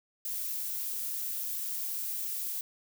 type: noise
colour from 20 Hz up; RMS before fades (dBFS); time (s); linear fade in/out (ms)
violet; -35; 0.25-2.61; 2
effects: none